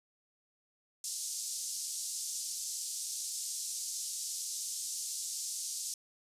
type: band-pass noise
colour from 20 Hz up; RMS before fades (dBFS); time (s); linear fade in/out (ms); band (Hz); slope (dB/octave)
white; -39; 1.04-5.94; 2; 5000 to 9000; 24
effects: resampled to 32000 Hz